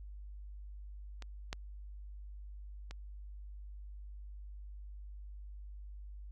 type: clicks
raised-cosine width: 0.2 ms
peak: -30 / -21 / -29 dBFS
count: 3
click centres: 1.223 / 1.529 / 2.91 s
effects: added 50 Hz sine -45 dBFS peak until 6.31 s + Opus 48 kbps